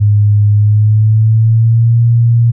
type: tone with pitch glide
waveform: sine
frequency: 103.83 to 117.22 Hz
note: G#2 to A#2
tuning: 0 to +10 cents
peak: -5 dBFS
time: 0-2.52 s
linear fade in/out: 20 ms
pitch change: +210 cents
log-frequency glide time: 0.53-2.01 s
effects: none